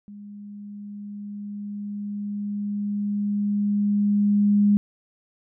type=tone with level ramp; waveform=sine; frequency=204.9 Hz; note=G#3; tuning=23 cents flat; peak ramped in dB=-38 to -14 dBFS; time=0.08-4.77 s; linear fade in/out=0 ms; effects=none